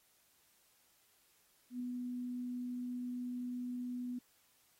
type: tone with ADSR envelope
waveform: sine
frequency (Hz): 246.9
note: B3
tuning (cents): 0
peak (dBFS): -36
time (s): 1.7-4.19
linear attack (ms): 100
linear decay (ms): 4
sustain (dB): -2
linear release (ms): 8
effects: white hiss -71 dBFS RMS until 4.79 s + AAC 48 kbps